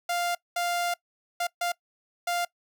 sawtooth tone bursts at uneven times, 698.5 Hz, F5, in tune, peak -22 dBFS, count 5, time 0.09-0.35 / 0.56-0.94 / 1.4-1.47 / 1.61-1.72 / 2.27-2.45 s, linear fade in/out 5 ms, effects noise-tail reverb RT60 0.1 s tail -22 dB re dry

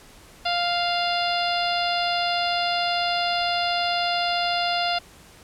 harmonic tone, 698.5 Hz, F5, in tune, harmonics 1 / 2 / 3 / 4 / 5 / 6 / 7, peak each -24 / -30 / -34 / -30 / -31 / -32 / -32 dBFS, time 0.45-4.99 s, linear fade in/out 10 ms, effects pink hiss -49 dBFS RMS until 5.43 s + low-pass 12000 Hz 12 dB/octave

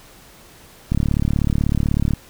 click train, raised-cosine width 5 ms, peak -6 dBFS, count 45, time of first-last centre 0.92-2.135 s, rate 36.2 Hz, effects pink hiss -46 dBFS RMS until 2.29 s

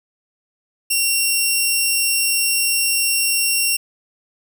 10% pulse tone, 2743 Hz, F7, 32 cents flat, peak -7 dBFS, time 0.9-3.77 s, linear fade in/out 10 ms, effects none

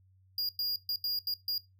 square tone bursts at uneven times, 4839 Hz, D#8, 49 cents flat, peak -30 dBFS, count 6, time 0.38-0.49 / 0.59-0.76 / 0.89-0.96 / 1.04-1.19 / 1.27-1.34 / 1.48-1.58 s, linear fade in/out 2 ms, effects noise-tail reverb RT60 0.2 s tail -20 dB re dry + added 94 Hz sine -61 dBFS peak until 1.79 s

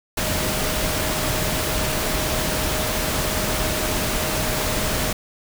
sine tone in noise, 622.3 Hz, D#5, in tune, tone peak -31 dBFS, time 0.17-5.13 s, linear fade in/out 5 ms, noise pink, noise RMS -23 dBFS, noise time 0.17-5.13 s, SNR -11 dB, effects none

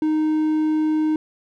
triangle tone, 310 Hz, D#4, 6 cents flat, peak -15 dBFS, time 0.02-1.16 s, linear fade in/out 2 ms, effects none

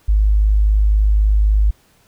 sine tone, 51.91 Hz, G#1, in tune, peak -10 dBFS, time 0.08-1.71 s, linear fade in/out 10 ms, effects pink hiss -55 dBFS RMS until 2.07 s

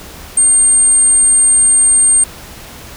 sine tone, 8700 Hz, C#9, 33 cents flat, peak -6 dBFS, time 0.37-2.24 s, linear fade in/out 5 ms, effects added 70 Hz sine -40 dBFS peak until 2.96 s + pink hiss -33 dBFS RMS until 2.96 s

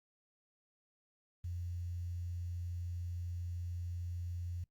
sine tone with quantisation, 87.31 Hz, F2, in tune, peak -38 dBFS, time 1.44-4.64 s, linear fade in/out 5 ms, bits 11, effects noise-tail reverb RT60 0.1 s tail -21 dB re dry + Opus 48 kbps

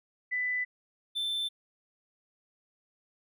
sine / triangle tone pair in turn, 1994 / 3542 Hz, B6 / A7, +16 / +11 cents, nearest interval minor seventh, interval 995 cents, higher second, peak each -28 dBFS, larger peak neither, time 0.31-0.65 / 1.15-1.49 s, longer neither, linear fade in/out 20 ms, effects none

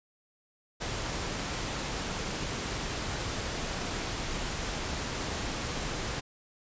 pink noise, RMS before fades -34 dBFS, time 0.8-6.21 s, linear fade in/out 20 ms, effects resampled to 16000 Hz

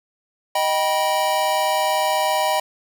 square chord, Eb augmented, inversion none, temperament just, 622.3 / 777.8 / 972.3 Hz, Eb5 / G5 / B5, 0 / -14 / -27 cents, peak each -23 dBFS, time 0.55-2.6 s, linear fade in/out 5 ms, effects none

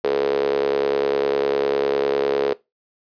sawtooth tone with high-pass filter, 69.9 Hz, C#2, 15 cents sharp, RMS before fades -20 dBFS, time 0.04-2.53 s, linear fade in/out 0 ms, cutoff 440 Hz, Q 9, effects noise-tail reverb RT60 0.2 s tail -19 dB re dry + resampled to 11025 Hz

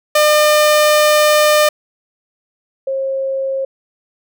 sawtooth / sine tone pair in turn, 603 / 537.2 Hz, D5 / C5, +46 / +46 cents, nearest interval major second, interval 200 cents, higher first, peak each -5 / -16 dBFS, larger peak first, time 0.15-1.69 / 2.87-3.65 s, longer first, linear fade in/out 5 ms, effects none

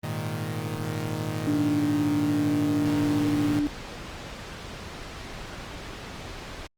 sawtooth chord, Ab suspended second, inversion none, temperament equal, 103.83 / 116.54 / 155.56 Hz, Ab2 / Bb2 / Eb3, 0 / 0 / 0 cents, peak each -30 / -29 / -28 dBFS, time 0.03-3.6 s, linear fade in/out 10 ms
sine tone, 293.7 Hz, D4, in tune, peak -22 dBFS, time 1.47-3.67 s, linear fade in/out 0 ms
pink low-pass noise, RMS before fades -39 dBFS, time 2.85-6.67 s, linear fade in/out 5 ms, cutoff 4900 Hz, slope 12 dB/octave
effects Opus 32 kbps

